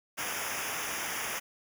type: noise with comb filter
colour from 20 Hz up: pink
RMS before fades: -35 dBFS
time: 0.17-1.4 s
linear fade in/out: 20 ms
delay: 0.24 ms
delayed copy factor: -1
effects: none